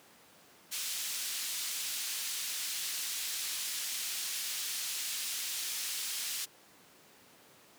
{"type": "band-pass noise", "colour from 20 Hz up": "pink", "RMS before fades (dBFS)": -37, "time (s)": [0.71, 6.46], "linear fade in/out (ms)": 20, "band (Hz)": [3300, 15000], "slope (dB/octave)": 12, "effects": ["pink hiss -59 dBFS RMS until 7.78 s", "high-pass 200 Hz 12 dB/octave"]}